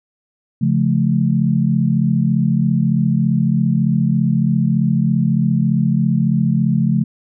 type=chord; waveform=sine; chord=Db augmented; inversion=none; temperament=just; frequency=138.59 / 173.24 / 216.5 Hz; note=Db3 / F3 / A3; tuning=0 / -14 / -28 cents; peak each=-17 dBFS; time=0.61-7.04 s; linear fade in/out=10 ms; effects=none